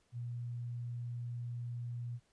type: tone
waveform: sine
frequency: 120 Hz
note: B2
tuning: 49 cents flat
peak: -38 dBFS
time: 0.12-2.2 s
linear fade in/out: 50 ms
effects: pink hiss -74 dBFS RMS until 2.32 s + resampled to 22050 Hz

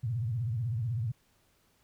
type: tone with vibrato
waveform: sine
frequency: 116 Hz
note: A#2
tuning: 8 cents flat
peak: -29 dBFS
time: 0.03-1.12 s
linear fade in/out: 10 ms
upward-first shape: sine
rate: 16 Hz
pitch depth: 200 cents each way
effects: pink hiss -69 dBFS RMS until 1.83 s

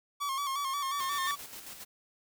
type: tone with vibrato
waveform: 45% pulse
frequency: 1108 Hz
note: C#6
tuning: 1 cent flat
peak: -31 dBFS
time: 0.2-1.36 s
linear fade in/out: 20 ms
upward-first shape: square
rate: 5.6 Hz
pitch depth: 54 cents each way
type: tone with exponential growth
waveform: 30% pulse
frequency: 1800 Hz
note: A6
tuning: 39 cents sharp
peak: -29 dBFS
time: 0.34-1.31 s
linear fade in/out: 0 ms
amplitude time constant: 210 ms
type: noise with tremolo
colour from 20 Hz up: white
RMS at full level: -44 dBFS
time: 0.98-1.85 s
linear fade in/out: 20 ms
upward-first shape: square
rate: 7.3 Hz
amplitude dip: 45%
effects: none

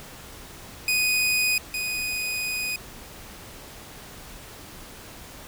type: tone pair in turn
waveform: sawtooth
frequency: 2489 / 2489 Hz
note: D#7 / D#7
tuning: 0 / 0 cents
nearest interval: unison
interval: 0 cents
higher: neither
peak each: -17 / -23 dBFS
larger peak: first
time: 0.88-1.58 / 1.74-2.76 s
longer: second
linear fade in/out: 2 ms
effects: pink hiss -43 dBFS RMS until 5.47 s

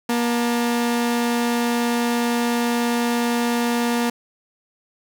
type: tone pair together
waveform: sawtooth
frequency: 238 / 895 Hz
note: A#3 / A5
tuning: +36 / +29 cents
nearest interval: octave + major seventh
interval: 2293 cents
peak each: -15 / -26 dBFS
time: 0.09-4.1 s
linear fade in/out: 5 ms
effects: none

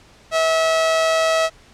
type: tone with amplitude modulation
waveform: sawtooth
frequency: 647 Hz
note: E5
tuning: 32 cents flat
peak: -10 dBFS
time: 0.31-1.5 s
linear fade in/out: 50 ms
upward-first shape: sine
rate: 156 Hz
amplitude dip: 30%
effects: pink hiss -49 dBFS RMS until 1.73 s + low-pass 7000 Hz 12 dB/octave

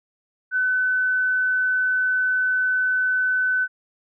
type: tone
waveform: sine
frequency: 1509 Hz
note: F#6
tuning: 34 cents sharp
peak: -18 dBFS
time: 0.51-3.68 s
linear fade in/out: 50 ms
effects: none

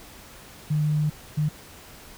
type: tone bursts at uneven times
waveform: sine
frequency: 151.2 Hz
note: D#3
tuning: 49 cents flat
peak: -20 dBFS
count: 2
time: 0.7-1.1 / 1.37-1.49 s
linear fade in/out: 10 ms
effects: pink hiss -46 dBFS RMS until 2.17 s

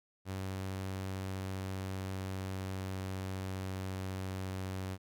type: tone with pitch glide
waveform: sawtooth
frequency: 95.3 to 94.37 Hz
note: G2 to F#2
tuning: -48 to +35 cents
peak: -33 dBFS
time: 0.25-4.98 s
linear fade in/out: 50 ms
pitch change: -17 cents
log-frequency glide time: 1.27-4.71 s
effects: none

